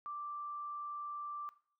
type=tone; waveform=sine; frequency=1174.7 Hz; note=D6; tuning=in tune; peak=-40 dBFS; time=0.06-1.49 s; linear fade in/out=0 ms; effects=noise-tail reverb RT60 0.5 s tail -17 dB re dry